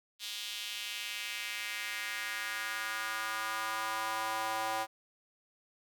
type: tone with high-pass filter sweep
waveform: square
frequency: 110.3 Hz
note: A2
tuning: 5 cents sharp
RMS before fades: -37 dBFS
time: 0.19-4.87 s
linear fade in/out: 50 ms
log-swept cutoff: 3500 to 790 Hz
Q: 2.3
effects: none